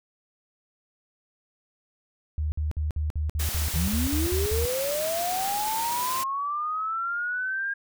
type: tone bursts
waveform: sine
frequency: 76.2 Hz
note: D#2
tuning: 36 cents flat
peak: -24 dBFS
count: 12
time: 2.38-4.654 s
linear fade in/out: 0 ms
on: 140 ms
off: 54 ms
type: noise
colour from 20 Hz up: white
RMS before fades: -32 dBFS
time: 3.39-6.24 s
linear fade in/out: 10 ms
type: linear sweep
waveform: sine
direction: up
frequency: 150 to 1623 Hz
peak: -26 dBFS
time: 3.75-7.74 s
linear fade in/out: 10 ms
effects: none